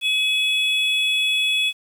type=tone pair together; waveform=triangle; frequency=2550 / 3404 Hz; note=D#7 / G#7; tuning=+42 / +42 cents; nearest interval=perfect fourth; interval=500 cents; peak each=-19 dBFS; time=0.01-1.73 s; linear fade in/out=50 ms; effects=8-bit